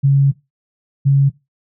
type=tone pair in turn; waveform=sine; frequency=138.59 / 138.59 Hz; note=C#3 / C#3; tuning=0 / 0 cents; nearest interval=unison; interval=0 cents; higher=neither; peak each=-8 dBFS; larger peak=neither; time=0.03-0.32 / 1.05-1.3 s; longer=first; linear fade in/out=20 ms; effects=noise-tail reverb RT60 0.2 s tail -18 dB re dry